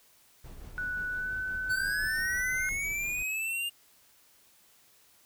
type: noise with tremolo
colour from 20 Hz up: brown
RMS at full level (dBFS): -43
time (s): 0.44-3.23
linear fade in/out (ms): 5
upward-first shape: sine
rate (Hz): 5.8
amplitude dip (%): 40
type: tone with pitch glide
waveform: sine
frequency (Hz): 1480 to 1512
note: F#6 to F#6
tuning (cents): 0 to +37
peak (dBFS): -31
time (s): 0.78-2.69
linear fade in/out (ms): 0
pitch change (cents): +37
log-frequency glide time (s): 1.1-1.35
type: linear sweep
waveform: square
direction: up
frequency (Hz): 1489 to 2828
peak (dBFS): -31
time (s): 1.69-3.7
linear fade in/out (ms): 20
effects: white hiss -62 dBFS RMS until 5.25 s